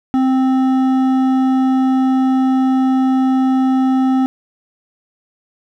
sine tone with hard clipping, 261.6 Hz, C4, in tune, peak -13 dBFS, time 0.14-4.26 s, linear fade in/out 0 ms, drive 9 dB, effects none

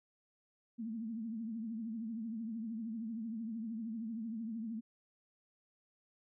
sine tone with vibrato, 224.6 Hz, A3, 36 cents sharp, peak -38 dBFS, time 0.78-4.81 s, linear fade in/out 20 ms, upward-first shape triangle, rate 13 Hz, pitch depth 110 cents each way, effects none

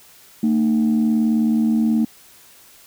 sine tone pair together, 225.5 / 304.3 Hz, A3 / D#4, +43 / -38 cents, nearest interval perfect fourth, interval 519 cents, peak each -14 / -21 dBFS, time 0.43-2.05 s, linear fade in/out 5 ms, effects tanh soft clip ceiling -10 dBFS + white hiss -48 dBFS RMS until 2.86 s

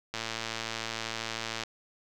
click train, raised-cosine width 0.2 ms, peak -16 dBFS, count 170, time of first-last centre 0.14-1.636 s, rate 113 Hz, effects none

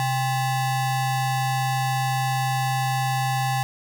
square ring-modulated tone, 462.8 Hz, A#4, 13 cents flat, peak -19 dBFS, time 0-3.63 s, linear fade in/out 0 ms, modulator 333 Hz, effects none

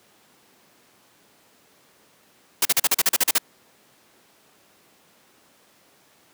white noise bursts, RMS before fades -18 dBFS, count 11, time 2.62-3.383 s, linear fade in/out 5 ms, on 33 ms, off 40 ms, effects pink hiss -57 dBFS RMS until 6.33 s + high-pass 200 Hz 12 dB/octave

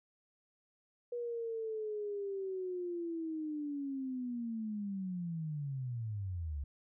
sine linear sweep, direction down, 484.3 to 67.4 Hz, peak -36 dBFS, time 1.12-6.64 s, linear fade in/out 5 ms, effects none

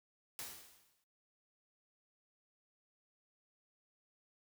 white noise with exponential decay, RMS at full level -43 dBFS, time 0.39-1.04 s, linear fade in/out 0 ms, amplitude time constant 140 ms, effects noise-tail reverb RT60 0.4 s tail -22 dB re dry

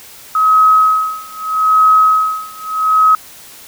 sine tone with tremolo, 1274 Hz, D#6, 41 cents sharp, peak -5 dBFS, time 0.35-3.15 s, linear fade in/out 2 ms, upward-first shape sine, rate 0.8 Hz, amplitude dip 95%, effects white hiss -37 dBFS RMS until 3.67 s

